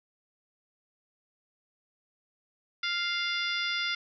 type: harmonic tone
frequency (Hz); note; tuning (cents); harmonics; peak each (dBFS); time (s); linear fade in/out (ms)
698.5; F5; 0; 2 / 3 / 4 / 5 / 6 / 7 / 8; -34 / -33 / -38 / -34 / -45 / -37 / -47; 2.83-3.95; 5
effects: none